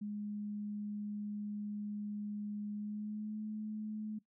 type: tone with pitch glide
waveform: sine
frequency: 207.7 to 214.2 Hz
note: G#3 to A3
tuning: 0 to -46 cents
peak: -38 dBFS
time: 0.01-4.19 s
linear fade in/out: 10 ms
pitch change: +54 cents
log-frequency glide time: 2.73-3.39 s
effects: noise-tail reverb RT60 0.1 s tail -17 dB re dry